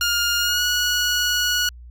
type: tone with pitch glide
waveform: 15% pulse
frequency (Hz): 1415 to 1459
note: F6 to F#6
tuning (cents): +22 to -25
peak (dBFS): -12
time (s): 0.01-1.69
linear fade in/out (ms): 2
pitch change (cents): +53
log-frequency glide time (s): 0.38-0.63
effects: added 60 Hz sine -38 dBFS peak until 1.9 s